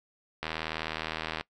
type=click train; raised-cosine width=0.3 ms; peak=-16 dBFS; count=79; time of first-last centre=0.43-1.41 s; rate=79.6 Hz; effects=noise-tail reverb RT60 0.1 s tail -21 dB re dry